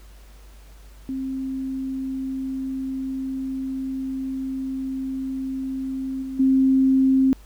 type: tone with level steps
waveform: sine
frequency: 265 Hz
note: C4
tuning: 22 cents sharp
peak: -25 / -28 / -14 dBFS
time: 1.09-7.33 s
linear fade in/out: 0 ms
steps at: 6.22 / 6.39 s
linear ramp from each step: 10 ms
effects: added 50 Hz sine -43 dBFS peak until 7.45 s + pink hiss -54 dBFS RMS until 7.45 s